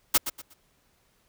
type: noise with echo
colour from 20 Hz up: white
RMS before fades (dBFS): -19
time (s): 0.14-0.18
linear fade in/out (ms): 10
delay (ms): 120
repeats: 3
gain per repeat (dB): -11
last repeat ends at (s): 0.54
effects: pink hiss -67 dBFS RMS until 1.28 s